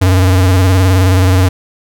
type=tone with vibrato; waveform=square; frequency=92.9 Hz; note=F#2; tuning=7 cents sharp; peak=-7 dBFS; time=0.01-1.49 s; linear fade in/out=10 ms; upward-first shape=square; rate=19 Hz; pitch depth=50 cents each way; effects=none